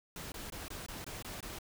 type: noise bursts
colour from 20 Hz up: pink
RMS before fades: -44 dBFS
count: 8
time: 0.16-1.587 s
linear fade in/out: 2 ms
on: 160 ms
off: 21 ms
effects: none